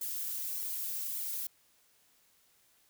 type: noise with flanger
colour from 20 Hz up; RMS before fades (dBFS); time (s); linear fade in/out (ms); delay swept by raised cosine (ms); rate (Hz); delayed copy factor
violet; -37; 0.01-1.47; 5; 0.91 to 6.41; 1.7; +1
effects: white hiss -68 dBFS RMS until 2.89 s